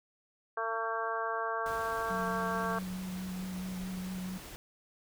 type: harmonic tone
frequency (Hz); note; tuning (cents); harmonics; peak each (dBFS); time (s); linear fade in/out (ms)
225.8; A3; +45; 2 / 3 / 4 / 5 / 6 / 7; -39 / -38 / -40 / -36 / -41 / -39; 0.57-2.79; 5
type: noise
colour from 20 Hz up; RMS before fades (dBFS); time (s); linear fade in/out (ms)
pink; -47; 1.66-4.56; 0
type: tone with vibrato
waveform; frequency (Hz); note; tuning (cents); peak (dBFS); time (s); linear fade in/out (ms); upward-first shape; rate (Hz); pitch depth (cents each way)
sine; 185; F#3; 0; -36; 2.1-4.38; 10; sine; 4.6; 16
effects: none